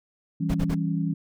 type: chord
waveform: sine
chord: C# diminished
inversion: first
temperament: equal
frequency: 164.81 / 196 / 277.2 Hz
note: E3 / G3 / C#4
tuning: 0 / 0 / 0 cents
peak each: -25 / -30 / -30 dBFS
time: 0.4-1.14 s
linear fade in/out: 10 ms
type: noise bursts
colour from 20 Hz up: brown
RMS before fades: -27 dBFS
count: 3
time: 0.49-0.748 s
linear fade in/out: 10 ms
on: 56 ms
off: 45 ms
effects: none